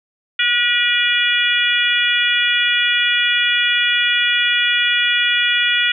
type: harmonic tone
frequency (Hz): 482.7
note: B4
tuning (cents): -40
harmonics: 3 / 4 / 5 / 6 / 7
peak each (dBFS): -20 / -20 / -20 / -20 / -20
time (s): 0.39-5.92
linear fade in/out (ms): 5
effects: none